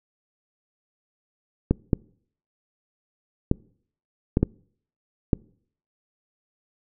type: clicks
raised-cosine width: 3 ms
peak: -5 dBFS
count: 6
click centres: 1.71 / 1.932 / 3.514 / 4.371 / 4.43 / 5.332 s
effects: noise-tail reverb RT60 0.6 s tail -26 dB re dry